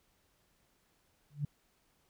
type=tone with exponential growth; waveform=sine; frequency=145.2 Hz; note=D3; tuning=19 cents flat; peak=-28 dBFS; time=1.3-1.45 s; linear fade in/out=5 ms; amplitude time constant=32 ms; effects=pink hiss -73 dBFS RMS until 2.09 s